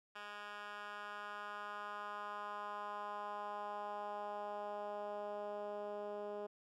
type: tone with band-pass filter sweep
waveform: 10% pulse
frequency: 206.5 Hz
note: G#3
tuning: 10 cents flat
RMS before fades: -45 dBFS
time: 0.15-6.47 s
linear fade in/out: 10 ms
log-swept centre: 1900 to 490 Hz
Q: 2.1
effects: none